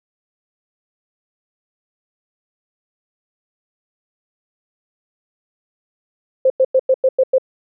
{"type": "tone bursts", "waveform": "sine", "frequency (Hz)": 523.3, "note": "C5", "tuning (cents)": 0, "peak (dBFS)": -9, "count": 7, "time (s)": [6.45, 7.383], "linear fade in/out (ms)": 5, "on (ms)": 51, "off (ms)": 96, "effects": []}